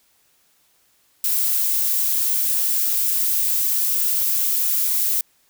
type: noise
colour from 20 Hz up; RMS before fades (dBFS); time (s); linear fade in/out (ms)
violet; -20; 1.24-5.21; 2
effects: white hiss -61 dBFS RMS until 5.49 s